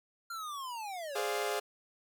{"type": "linear sweep", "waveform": "square", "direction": "down", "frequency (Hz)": [1396.9, 487.7], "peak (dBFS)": -39, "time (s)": [0.3, 1.2], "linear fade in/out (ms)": 5}
{"type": "chord", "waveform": "sawtooth", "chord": "D half-diminished seventh", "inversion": "second", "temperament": "equal", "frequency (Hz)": [415.3, 523.3, 587.3, 698.5], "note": ["Ab4", "C5", "D5", "F5"], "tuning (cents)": [0, 0, 0, 0], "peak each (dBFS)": [-31, -36, -36, -34], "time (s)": [1.15, 1.6], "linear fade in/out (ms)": 10}
{"effects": []}